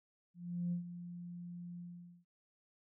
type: tone with ADSR envelope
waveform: sine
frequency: 174.61 Hz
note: F3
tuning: in tune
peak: -32 dBFS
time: 0.34-2.25 s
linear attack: 380 ms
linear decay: 110 ms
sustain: -12 dB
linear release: 460 ms
effects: tanh soft clip ceiling -29 dBFS